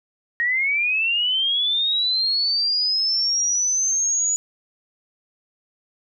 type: linear sweep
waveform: sine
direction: up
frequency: 1864.7 to 6890 Hz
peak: -18 dBFS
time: 0.4-4.36 s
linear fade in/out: 0 ms
effects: none